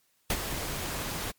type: noise with ADSR envelope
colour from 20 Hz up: pink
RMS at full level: -26 dBFS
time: 0.3-1.32 s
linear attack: 3 ms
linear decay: 58 ms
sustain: -8 dB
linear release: 19 ms
effects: white hiss -70 dBFS RMS until 1.38 s + MP3 96 kbps